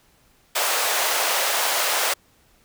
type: high-pass noise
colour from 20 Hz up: pink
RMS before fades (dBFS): -22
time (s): 0.55-2.14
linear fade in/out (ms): 10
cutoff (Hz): 540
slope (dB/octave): 24
effects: pink hiss -59 dBFS RMS until 2.64 s